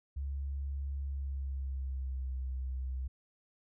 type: tone with pitch glide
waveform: sine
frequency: 69.3 to 64.66 Hz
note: C#2 to C2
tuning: 0 to -20 cents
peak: -34 dBFS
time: 0.16-3.08 s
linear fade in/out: 10 ms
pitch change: -120 cents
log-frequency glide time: 1.04-2.33 s
effects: none